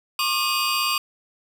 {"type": "tone cluster", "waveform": "square", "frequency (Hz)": [1082, 1198, 2508, 2860, 4687], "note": ["C#6", "D6", "D#7", "F7", "D8"], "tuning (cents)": [-42, 34, 13, 41, -4], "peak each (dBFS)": -28, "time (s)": [0.19, 0.98], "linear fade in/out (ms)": 2, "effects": []}